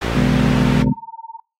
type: low-pass noise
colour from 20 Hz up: white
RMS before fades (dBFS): -27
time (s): 0.01-0.83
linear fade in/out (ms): 10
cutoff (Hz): 2100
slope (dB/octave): 12
type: harmonic tone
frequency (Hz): 57.7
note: A#1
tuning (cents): -17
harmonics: 1 / 2 / 3 / 4 / 5 / 6 / 7 / 8 / 9 / 10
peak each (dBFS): -24 / -27 / -29 / -30 / -31 / -32 / -32 / -33 / -34 / -34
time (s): 0.03-0.9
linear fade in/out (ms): 10
type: chord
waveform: sine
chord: C# minor seventh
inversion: none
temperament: just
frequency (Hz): 138.59 / 166.31 / 207.9 / 249.5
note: C#3 / E3 / G#3 / B3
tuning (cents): 0 / +16 / +2 / +18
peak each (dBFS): -18 / -23 / -19 / -18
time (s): 0.15-0.93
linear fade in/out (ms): 5
type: tone with tremolo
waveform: sine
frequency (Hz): 911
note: A#5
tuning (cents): -40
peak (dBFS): -27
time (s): 0.55-1.4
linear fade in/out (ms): 5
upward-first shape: sine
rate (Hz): 19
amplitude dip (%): 100
effects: noise-tail reverb RT60 0.3 s tail -24 dB re dry + AAC 48 kbps